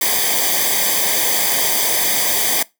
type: noise with comb filter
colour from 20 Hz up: white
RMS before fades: -17 dBFS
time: 0.01-2.63 s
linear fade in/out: 5 ms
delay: 0.73 ms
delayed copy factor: -0.85
effects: noise-tail reverb RT60 0.2 s tail -21 dB re dry